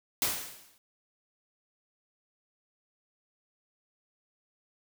white noise with exponential decay, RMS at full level -26 dBFS, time 0.22-0.78 s, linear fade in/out 1 ms, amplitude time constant 120 ms, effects none

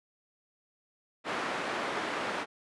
white band-pass noise, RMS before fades -34 dBFS, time 1.24-2.46 s, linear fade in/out 50 ms, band 230 to 1600 Hz, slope 12 dB/octave, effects resampled to 24000 Hz

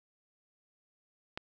click, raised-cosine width 0.3 ms, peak -21 dBFS, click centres 1.375 s, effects none

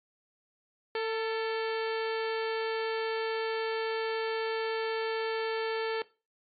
harmonic tone with a mistuned harmonic, 447.3 Hz, A4, 28 cents sharp, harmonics 1 / 2 / 3 / 4 / 5 / 6 / 7 / 8 / 9 / 10, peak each -30 / -38 / -42 / -40 / -43 / -47 / -46 / -51 / -52 / -47 dBFS, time 0.95-6.02 s, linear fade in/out 2 ms, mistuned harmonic 4, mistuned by -40 cents, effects noise-tail reverb RT60 0.3 s tail -19 dB re dry + AAC 64 kbps

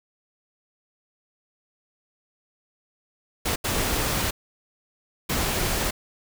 pink noise bursts at uneven times, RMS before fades -25 dBFS, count 3, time 3.45-3.56 / 3.64-4.31 / 5.29-5.91 s, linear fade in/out 10 ms, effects none

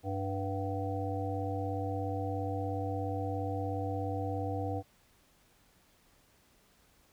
harmonic tone with a mistuned harmonic, 98 Hz, G2, in tune, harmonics 1 / 3 / 5 / 7 / 8, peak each -35 / -39 / -39 / -42 / -40 dBFS, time 0.03-4.83 s, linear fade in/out 50 ms, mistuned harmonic 8, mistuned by -47 cents, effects pink hiss -66 dBFS RMS until 7.12 s

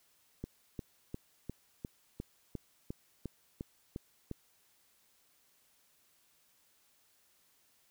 click train, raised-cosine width 3 ms, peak -26 dBFS, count 12, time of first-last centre 0.44-4.313 s, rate 2.84 Hz, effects white hiss -70 dBFS RMS until 7.9 s

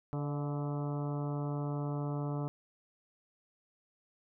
harmonic tone with a mistuned harmonic, 144.6 Hz, D3, 27 cents flat, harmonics 1 / 2 / 3 / 4 / 5 / 6 / 7 / 8 / 9, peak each -34 / -40 / -44 / -46 / -48 / -50 / -51 / -52 / -53 dBFS, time 0.13-2.48 s, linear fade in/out 0 ms, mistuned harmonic 4, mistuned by +41 cents, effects none

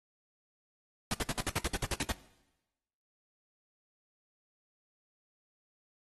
pink noise bursts, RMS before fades -32 dBFS, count 12, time 1.11-2.119 s, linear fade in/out 2 ms, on 30 ms, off 59 ms, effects noise-tail reverb RT60 1.0 s tail -19 dB re dry + AAC 32 kbps

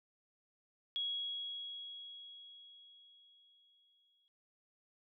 sine tone with exponential decay, 3322 Hz, G#7, in tune, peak -34 dBFS, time 0.96-4.28 s, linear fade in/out 0 ms, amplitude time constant 720 ms, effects none

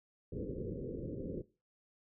white low-pass noise, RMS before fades -41 dBFS, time 0.32-1.42 s, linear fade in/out 5 ms, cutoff 520 Hz, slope 96 dB/octave, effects noise-tail reverb RT60 0.3 s tail -18 dB re dry

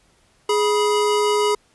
square tone pair together, 417.7 / 976.7 Hz, G#4 / B5, +10 / -20 cents, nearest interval octave + minor third, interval 1470 cents, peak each -18 / -23 dBFS, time 0.49-1.55 s, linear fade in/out 5 ms, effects pink hiss -59 dBFS RMS until 1.74 s + resampled to 24000 Hz

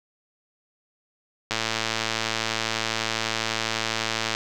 click train, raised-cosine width 0.2 ms, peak -7 dBFS, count 319, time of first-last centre 1.51-4.349 s, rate 112 Hz, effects none

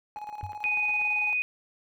triangle tone with tremolo, 840 Hz, G#5, 19 cents sharp, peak -32 dBFS, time 0.16-1.33 s, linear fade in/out 0 ms, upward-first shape square, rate 18 Hz, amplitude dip 60%
click train, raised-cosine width 0.5 ms, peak -32 dBFS, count 8, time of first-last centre 0.17-1.014 s, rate 8.29 Hz
sine tone with exponential decay, 94.6 Hz, F#2, 39 cents sharp, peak -30 dBFS, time 0.43-0.61 s, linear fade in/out 0 ms, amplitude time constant 37 ms
sine tone, 2489 Hz, D#7, in tune, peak -24 dBFS, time 0.64-1.42 s, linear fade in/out 0 ms
effects none

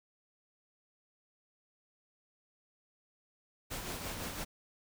pink noise with tremolo, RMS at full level -39 dBFS, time 3.7-4.45 s, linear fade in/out 20 ms, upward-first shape sine, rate 5.9 Hz, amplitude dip 40%, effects none

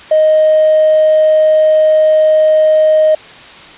sine tone with hard clipping, 622.3 Hz, D#5, in tune, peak -6 dBFS, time 0.11-3.15 s, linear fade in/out 5 ms, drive 1 dB, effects white hiss -34 dBFS RMS until 3.77 s + resampled to 8000 Hz

